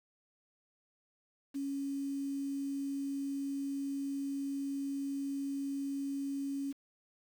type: tone with quantisation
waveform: sine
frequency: 277.2 Hz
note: C#4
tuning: in tune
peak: -34 dBFS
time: 1.54-6.73 s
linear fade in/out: 20 ms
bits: 9
effects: none